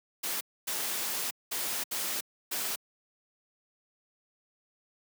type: noise bursts at uneven times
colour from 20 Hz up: white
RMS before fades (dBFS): -33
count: 5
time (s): 0.23-0.41 / 0.67-1.31 / 1.51-1.84 / 1.91-2.21 / 2.51-2.76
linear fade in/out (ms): 10
effects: high-pass 200 Hz 12 dB/octave

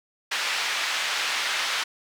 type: band-pass noise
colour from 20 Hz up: pink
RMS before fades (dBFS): -27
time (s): 0.31-1.84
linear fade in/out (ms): 10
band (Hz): 1500 to 4500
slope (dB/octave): 12
effects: none

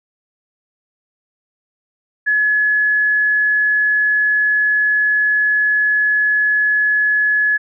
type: tone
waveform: sine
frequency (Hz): 1700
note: G#6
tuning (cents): +40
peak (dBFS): -12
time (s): 2.26-7.58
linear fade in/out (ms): 20
effects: none

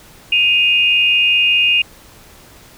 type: tone pair together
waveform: sine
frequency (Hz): 2496 / 2821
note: D#7 / F7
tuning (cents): +5 / +17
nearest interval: major second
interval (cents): 212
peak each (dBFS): -13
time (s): 0.32-1.82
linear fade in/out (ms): 5
effects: pink hiss -43 dBFS RMS until 2.77 s

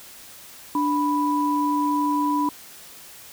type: tone pair together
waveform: sine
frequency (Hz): 293.7 / 987.8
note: D4 / B5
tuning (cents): 0 / 0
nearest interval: octave + major sixth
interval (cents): 2100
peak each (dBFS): -22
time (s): 0.75-2.49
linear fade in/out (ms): 2
effects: white hiss -44 dBFS RMS until 3.32 s

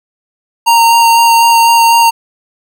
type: tone with vibrato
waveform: square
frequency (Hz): 925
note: A#5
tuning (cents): -14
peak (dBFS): -5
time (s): 0.66-2.11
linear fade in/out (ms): 20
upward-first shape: sine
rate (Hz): 4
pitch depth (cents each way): 10
effects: none

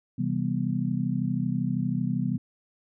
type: chord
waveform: sine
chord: C major seventh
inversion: none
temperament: just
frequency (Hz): 130.81 / 163.52 / 196.22 / 245.3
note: C3 / E3 / G3 / B3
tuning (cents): 0 / -14 / +2 / -12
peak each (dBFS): -30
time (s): 0.18-2.38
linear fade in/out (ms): 10
effects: none

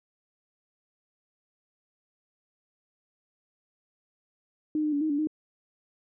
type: tone with pitch steps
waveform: sine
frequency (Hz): 306.1 / 302.6 / 286.9 / 312.6 / 287.8 / 308.6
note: D#4 / D#4 / D4 / D#4 / D4 / D#4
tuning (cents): -28 / -48 / -40 / +8 / -35 / -14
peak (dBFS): -24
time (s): 4.75-5.272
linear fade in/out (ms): 2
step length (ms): 87
effects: none

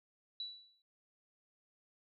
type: tone with exponential decay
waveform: sine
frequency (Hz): 3941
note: B7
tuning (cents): -4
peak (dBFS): -37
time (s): 0.4-0.82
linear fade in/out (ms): 2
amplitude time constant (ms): 91
effects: none

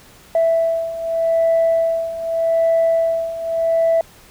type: beating tone pair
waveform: sine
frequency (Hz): 659.3 / 660.13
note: E5 / E5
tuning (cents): 0 / +2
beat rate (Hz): 0.83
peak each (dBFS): -19 / -15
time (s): 0.35-4.01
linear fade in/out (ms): 2
effects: tanh soft clip ceiling -9 dBFS + pink hiss -46 dBFS RMS until 4.3 s

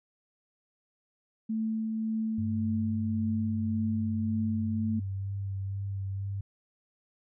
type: tone with tremolo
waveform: sine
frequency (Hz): 220.8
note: A3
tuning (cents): +6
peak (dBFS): -27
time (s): 1.49-5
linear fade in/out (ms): 10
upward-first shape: triangle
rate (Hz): 1.8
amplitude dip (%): 25
type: tone with vibrato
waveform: sine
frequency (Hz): 98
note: G2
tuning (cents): 0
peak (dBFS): -31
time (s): 2.38-6.41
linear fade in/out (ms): 5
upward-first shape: sine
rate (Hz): 2.1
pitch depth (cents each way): 19
effects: none

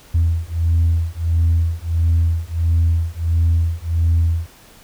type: beating tone pair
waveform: sine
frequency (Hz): 82.41 / 83.91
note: E2 / E2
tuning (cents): 0 / +31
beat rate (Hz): 1.5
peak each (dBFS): -16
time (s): 0.14-4.47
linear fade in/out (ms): 10
effects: tanh soft clip ceiling -9 dBFS + pink hiss -46 dBFS RMS until 4.83 s

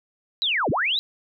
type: linear two-way sweep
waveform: sine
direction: down then up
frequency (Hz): 4033 to 92.5 to 4033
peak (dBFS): -20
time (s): 0.42-0.99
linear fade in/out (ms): 0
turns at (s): 0.7
effects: none

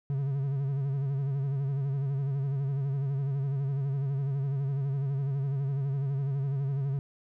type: tone with vibrato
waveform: triangle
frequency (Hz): 137.6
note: C#3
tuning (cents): -12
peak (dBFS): -25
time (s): 0.1-6.99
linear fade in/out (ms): 0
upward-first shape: sine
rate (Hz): 12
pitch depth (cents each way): 65
effects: none

